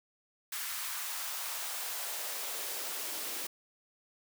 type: noise with high-pass filter sweep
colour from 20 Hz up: white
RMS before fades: -38 dBFS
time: 0.52-3.47 s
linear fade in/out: 5 ms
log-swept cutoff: 1300 to 310 Hz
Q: 1.4
effects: none